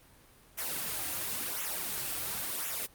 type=noise with flanger; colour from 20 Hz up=white; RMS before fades=-35 dBFS; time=0.57-2.87 s; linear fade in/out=20 ms; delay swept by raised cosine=0.21 to 4.81 ms; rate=0.95 Hz; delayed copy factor=-0.75; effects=pink hiss -59 dBFS RMS until 2.94 s + Opus 32 kbps